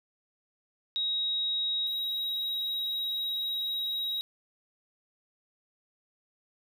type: tone pair in turn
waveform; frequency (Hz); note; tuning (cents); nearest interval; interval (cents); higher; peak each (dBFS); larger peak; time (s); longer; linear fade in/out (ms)
sine / triangle; 3800 / 3821; A#7 / A#7; +33 / +42; unison; 9; second; -27 / -28; first; 0.96-1.87 / 1.87-4.21; second; 0
effects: none